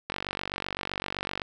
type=click train; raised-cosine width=0.3 ms; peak=-14 dBFS; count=64; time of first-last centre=0.1-1.418 s; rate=47.8 Hz; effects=none

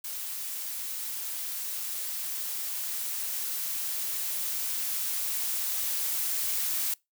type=noise with level ramp; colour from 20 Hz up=blue; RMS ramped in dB=-36 to -29 dBFS; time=0.04-6.94 s; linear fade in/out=5 ms; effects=noise-tail reverb RT60 0.2 s tail -24 dB re dry

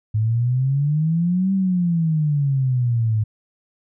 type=exponential two-way sweep; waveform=sine; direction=up then down; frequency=106.1 to 195.2 to 106.1 Hz; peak=-16 dBFS; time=0.14-3.24 s; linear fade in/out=10 ms; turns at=1.53 s; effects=none

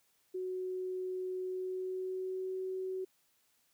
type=tone with pitch glide; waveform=sine; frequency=370 to 375.4 Hz; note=F#4 to F#4; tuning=0 to +25 cents; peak=-35 dBFS; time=0.34-3.05 s; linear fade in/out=10 ms; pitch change=+25 cents; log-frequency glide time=1.42-2.56 s; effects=white hiss -73 dBFS RMS until 3.73 s + high-pass 60 Hz 12 dB/octave

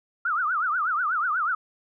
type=tone with vibrato; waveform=sine; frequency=1336 Hz; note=E6; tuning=23 cents sharp; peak=-22 dBFS; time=0.25-1.55 s; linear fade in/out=5 ms; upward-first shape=triangle; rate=8.2 Hz; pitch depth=250 cents each way; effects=none

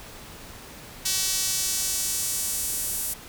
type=tone with high-pass filter sweep; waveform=sawtooth; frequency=380 Hz; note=F#4; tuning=46 cents sharp; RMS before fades=-27 dBFS; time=1.05-3.14 s; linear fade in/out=10 ms; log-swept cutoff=5000 to 10000 Hz; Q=1.1; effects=pink hiss -43 dBFS RMS until 3.28 s

